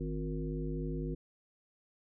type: harmonic tone with a mistuned harmonic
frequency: 51.9 Hz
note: G#1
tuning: in tune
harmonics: 1 / 3 / 5 / 7 / 9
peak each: -38 / -38 / -41 / -42 / -46 dBFS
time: 0-1.15 s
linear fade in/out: 10 ms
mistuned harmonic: 7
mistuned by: -28 cents
effects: none